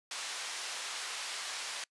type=band-pass noise; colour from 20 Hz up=white; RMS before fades=-40 dBFS; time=0.11-1.84 s; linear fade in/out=2 ms; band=760 to 6100 Hz; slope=12 dB/octave; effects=noise-tail reverb RT60 0.1 s tail -25 dB re dry + resampled to 24000 Hz